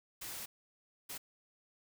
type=noise bursts at uneven times; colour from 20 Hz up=white; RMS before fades=-44 dBFS; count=2; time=0.21-0.46 / 1.09-1.18 s; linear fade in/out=10 ms; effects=none